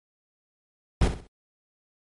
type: noise with echo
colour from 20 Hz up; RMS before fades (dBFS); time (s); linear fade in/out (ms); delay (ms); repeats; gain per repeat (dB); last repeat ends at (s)
brown; -19; 1.01-1.08; 5; 64; 3; -10; 1.272
effects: MP3 48 kbps